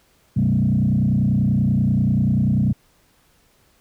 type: tone with frequency modulation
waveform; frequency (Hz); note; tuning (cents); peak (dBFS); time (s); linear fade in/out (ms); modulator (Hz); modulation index
sine; 164.8; E3; 0; -14; 0.36-2.73; 10; 30.3; 2.2
effects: tanh soft clip ceiling -10 dBFS + pink hiss -59 dBFS RMS until 3.8 s